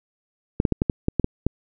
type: clicks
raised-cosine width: 3 ms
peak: -6 dBFS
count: 9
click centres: 0.601 / 0.652 / 0.723 / 0.819 / 0.898 / 1.084 / 1.197 / 1.244 / 1.466 s
effects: none